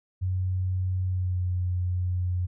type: tone with pitch glide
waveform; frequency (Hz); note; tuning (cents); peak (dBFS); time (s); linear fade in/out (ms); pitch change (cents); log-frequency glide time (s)
sine; 92.5 to 90.18; F#2 to F#2; 0 to -44; -24; 0.21-2.47; 20; -44; 1.06-1.46
effects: none